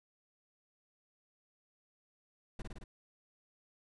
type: noise with echo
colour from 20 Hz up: brown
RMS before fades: -39 dBFS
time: 2.59-2.62 s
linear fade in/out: 5 ms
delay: 55 ms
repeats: 4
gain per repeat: -2 dB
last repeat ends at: 2.84 s
effects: resampled to 24000 Hz